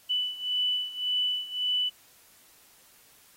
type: beating tone pair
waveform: sine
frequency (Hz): 2982 / 2983.8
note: F#7 / F#7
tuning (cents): +13 / +14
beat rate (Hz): 1.8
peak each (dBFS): -28 / -31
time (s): 0.09-1.9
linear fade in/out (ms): 20
effects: white hiss -58 dBFS RMS until 3.36 s + AAC 48 kbps